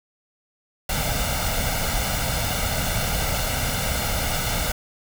pink noise with comb filter, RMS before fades -24 dBFS, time 0.89-4.72 s, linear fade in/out 5 ms, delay 1.4 ms, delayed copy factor +0.7, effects none

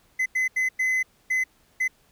triangle tone bursts at uneven times, 2034 Hz, C7, 50 cents flat, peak -19 dBFS, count 6, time 0.19-0.26 / 0.35-0.48 / 0.56-0.69 / 0.79-1.03 / 1.3-1.44 / 1.8-1.88 s, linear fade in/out 10 ms, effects pink hiss -62 dBFS RMS until 2.11 s

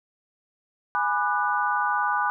sine chord, G# half-diminished seventh, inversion none, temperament equal with one note detuned, 830.6 / 987.8 / 1198 / 1480 Hz, G#5 / B5 / D6 / F#6, 0 / 0 / +34 / 0 cents, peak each -27 dBFS, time 0.95-2.3 s, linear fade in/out 0 ms, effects none

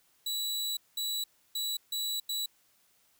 sawtooth tone bursts at uneven times, 3930 Hz, B7, 9 cents flat, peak -28 dBFS, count 5, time 0.26-0.77 / 0.97-1.24 / 1.55-1.77 / 1.92-2.2 / 2.29-2.46 s, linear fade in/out 5 ms, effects white hiss -68 dBFS RMS until 3.19 s

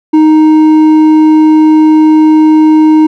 sine tone with hard clipping, 311.1 Hz, D#4, in tune, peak -3 dBFS, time 0.13-3.07 s, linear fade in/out 10 ms, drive 5 dB, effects none

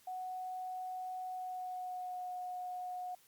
sine tone with pitch glide, 740 to 727.3 Hz, F#5 to F#5, 0 to -30 cents, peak -39 dBFS, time 0.07-3.15 s, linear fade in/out 5 ms, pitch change -30 cents, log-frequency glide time 1.26-2.29 s, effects white hiss -66 dBFS RMS until 3.27 s + Opus 48 kbps

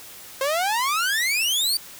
sawtooth exponential sweep, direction up, 523.3 to 4699 Hz, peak -17 dBFS, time 0.41-1.77 s, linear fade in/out 2 ms, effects white hiss -42 dBFS RMS until 1.99 s

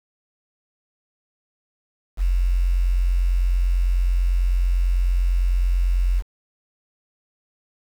sine tone with quantisation, 44.52 Hz, F1, 34 cents sharp, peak -16 dBFS, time 2.17-6.23 s, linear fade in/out 50 ms, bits 7, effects none

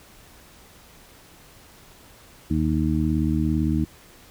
harmonic tone, 77.78 Hz, D#2, in tune, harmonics 1 / 2 / 3 / 4, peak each -25 / -25 / -25 / -25 dBFS, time 2.5-3.85 s, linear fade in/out 10 ms, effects pink hiss -50 dBFS RMS until 4.3 s

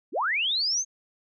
sine linear sweep, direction up, 204.6 to 6490 Hz, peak -23 dBFS, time 0.12-0.85 s, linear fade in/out 50 ms, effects none

